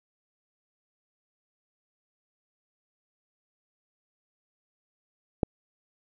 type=click; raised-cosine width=2 ms; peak=-9 dBFS; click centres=5.432 s; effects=none